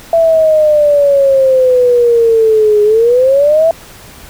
sine exponential two-way sweep, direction down then up, 669 to 414.9 to 669 Hz, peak -5 dBFS, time 0.13-3.71 s, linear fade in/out 2 ms, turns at 2.83 s, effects pink hiss -35 dBFS RMS until 4.29 s

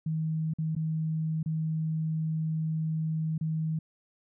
sine tone with dropouts, 158.6 Hz, D#3, 33 cents sharp, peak -27 dBFS, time 0.06-3.79 s, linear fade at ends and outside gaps 5 ms, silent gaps 0.537-0.585 / 0.752-0.763 / 1.43-1.459 / 3.38-3.41 s, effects none

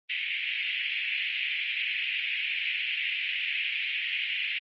white band-pass noise, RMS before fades -31 dBFS, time 0.09-4.59 s, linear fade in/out 10 ms, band 2100 to 2900 Hz, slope 48 dB/octave, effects Opus 24 kbps

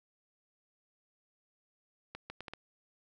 accelerating click train, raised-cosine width 0.3 ms, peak -26 dBFS, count 5, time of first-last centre 2.15-2.536 s, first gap 150 ms, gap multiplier 0.71, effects none

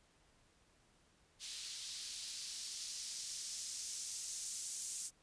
blue noise with band-pass filter sweep, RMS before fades -45 dBFS, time 1.39-5.11 s, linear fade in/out 50 ms, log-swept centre 3900 to 7200 Hz, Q 1.7, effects pink hiss -71 dBFS RMS until 5.22 s + resampled to 22050 Hz

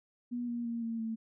sine tone with pitch steps, 242.3 / 237.6 / 233 / 228.4 / 224 Hz, B3 / A#3 / A#3 / A#3 / A3, -33 / +33 / -1 / -35 / +31 cents, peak -33 dBFS, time 0.31-1.16 s, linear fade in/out 20 ms, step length 170 ms, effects none

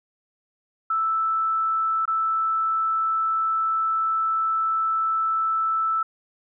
sine tone with dropouts, 1318.5 Hz, E6, in tune, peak -20 dBFS, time 0.9-6.03 s, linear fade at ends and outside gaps 5 ms, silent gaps 2.055-2.077 s, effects none

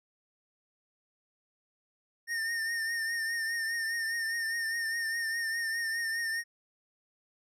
square tone with vibrato, 1824 Hz, A#6, 38 cents flat, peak -31 dBFS, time 2.27-6.44 s, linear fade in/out 50 ms, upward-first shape triangle, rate 4.9 Hz, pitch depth 48 cents each way, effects low-pass 12000 Hz 12 dB/octave

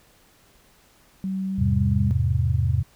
sine tone with pitch glide, 190.7 to 199.03 Hz, G3 to G3, -47 to +27 cents, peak -24 dBFS, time 1.24-2.11 s, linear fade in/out 0 ms, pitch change +74 cents, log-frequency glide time 1.46-1.87 s
sine chord, E augmented, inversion none, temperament just, 82.41 / 103.01 / 128.76 Hz, E2 / G#2 / B#2, 0 / -14 / -27 cents, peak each -23 dBFS, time 1.58-2.83 s, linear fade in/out 10 ms
effects pink hiss -57 dBFS RMS until 2.95 s

